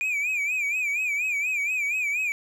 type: tone with vibrato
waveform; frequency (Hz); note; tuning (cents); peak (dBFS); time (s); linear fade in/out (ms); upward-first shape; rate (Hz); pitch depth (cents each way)
triangle; 2400; D7; +37; -22; 0.01-2.32; 0; sine; 4.2; 110
effects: none